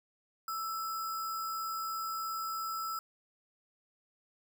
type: tone with sample-and-hold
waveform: sine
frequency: 1318.5 Hz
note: E6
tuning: in tune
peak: -34 dBFS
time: 0.48-2.99 s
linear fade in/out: 2 ms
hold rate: 6300 Hz
effects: none